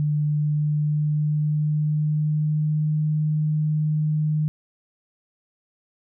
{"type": "tone with pitch glide", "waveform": "sine", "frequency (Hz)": [149.3, 153.05], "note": ["D3", "D#3"], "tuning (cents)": [29, -28], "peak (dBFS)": -19, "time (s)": [0, 4.48], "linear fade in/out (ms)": 0, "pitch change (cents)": 43, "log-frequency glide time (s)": [0.33, 2.99], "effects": []}